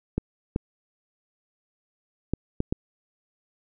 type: clicks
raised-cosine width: 3 ms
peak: -11 dBFS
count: 5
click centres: 0.18 / 0.561 / 2.336 / 2.604 / 2.725 s
effects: none